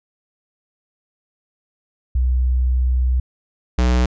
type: tone pair in turn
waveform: sine / square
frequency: 62.9 / 61.57 Hz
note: B1 / B1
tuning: +32 / -5 cents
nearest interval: unison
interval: 37 cents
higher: first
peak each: -14 dBFS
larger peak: neither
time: 2.15-3.2 / 3.78-4.06 s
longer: first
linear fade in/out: 5 ms
effects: resampled to 16000 Hz